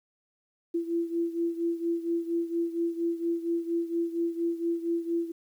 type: beating tone pair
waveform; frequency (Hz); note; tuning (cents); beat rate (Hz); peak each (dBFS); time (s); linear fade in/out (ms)
sine; 336.3 / 340.6; E4 / F4; +35 / -43; 4.3; -28 / -32; 0.74-5.32; 10
effects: 10-bit